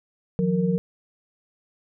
sine tone cluster, 160.8 / 180.4 / 462.3 Hz, E3 / F#3 / A#4, -43 / -44 / -14 cents, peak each -27 / -21 / -26 dBFS, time 0.39-0.78 s, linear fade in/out 0 ms, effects none

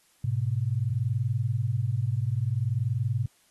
sine tone pair together, 106.3 / 126.84 Hz, G#2 / B2, +41 / +47 cents, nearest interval minor third, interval 306 cents, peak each -27 dBFS, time 0.24-3.26 s, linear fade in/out 5 ms, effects white hiss -64 dBFS RMS until 3.5 s + AAC 32 kbps

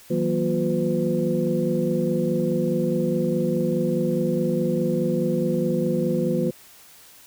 sine tone cluster, 162.6 / 187.4 / 237 / 355.3 / 505 Hz, E3 / F#3 / A#3 / F4 / B4, -23 / +22 / +29 / +30 / +39 cents, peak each -26 dBFS, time 0.1-6.51 s, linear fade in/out 10 ms, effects tanh soft clip ceiling -8 dBFS + white hiss -49 dBFS RMS until 7.26 s

